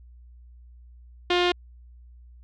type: tone with low-pass filter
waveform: sawtooth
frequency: 354.6 Hz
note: F4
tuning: 26 cents sharp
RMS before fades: -22 dBFS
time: 1.3-1.52 s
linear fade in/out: 5 ms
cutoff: 3400 Hz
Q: 3
effects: added 60 Hz sine -46 dBFS peak until 2.43 s